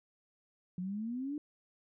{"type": "exponential sweep", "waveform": "sine", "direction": "up", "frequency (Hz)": [175.9, 303], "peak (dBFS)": -35, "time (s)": [0.78, 1.38], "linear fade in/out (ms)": 2, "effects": []}